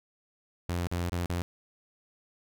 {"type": "tone with dropouts", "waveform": "sawtooth", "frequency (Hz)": 87.31, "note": "F2", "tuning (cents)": 0, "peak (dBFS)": -25, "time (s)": [0.69, 1.42], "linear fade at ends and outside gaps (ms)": 0, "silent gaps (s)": [[0.871, 0.915], [1.095, 1.121], [1.259, 1.297]], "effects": []}